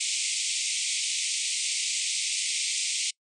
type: band-pass noise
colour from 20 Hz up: white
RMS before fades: -29 dBFS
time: 0-3.11 s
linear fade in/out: 10 ms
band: 2100 to 9000 Hz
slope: 96 dB/octave
effects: noise-tail reverb RT60 0.1 s tail -25 dB re dry